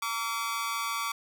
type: tone with amplitude modulation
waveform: sawtooth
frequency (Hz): 1145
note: D6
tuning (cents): -44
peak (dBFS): -22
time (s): 0.02-1.12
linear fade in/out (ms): 5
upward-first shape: sine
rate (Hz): 226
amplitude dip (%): 90
effects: none